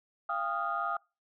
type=tone cluster; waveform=sine; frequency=690 / 794 / 1237 / 1394 Hz; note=F5 / G5 / D#6 / F6; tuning=-21 / +22 / -10 / -4 cents; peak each=-37 / -37 / -32 / -37 dBFS; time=0.29-0.97 s; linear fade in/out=5 ms; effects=noise-tail reverb RT60 0.3 s tail -26 dB re dry + tanh soft clip ceiling -20 dBFS